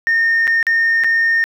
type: tone with dropouts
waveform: sine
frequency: 1829 Hz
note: A#6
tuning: 33 cents flat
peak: -10 dBFS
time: 0.07-1.44 s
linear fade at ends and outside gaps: 0 ms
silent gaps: 0.471-0.477 / 0.628-0.668 / 1.037-1.044 s
effects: tanh soft clip ceiling -9 dBFS + 8-bit